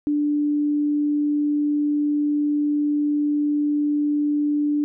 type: tone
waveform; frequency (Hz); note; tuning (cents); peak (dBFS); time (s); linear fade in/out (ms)
sine; 294.3; D4; +4; -18; 0.07-4.84; 0
effects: none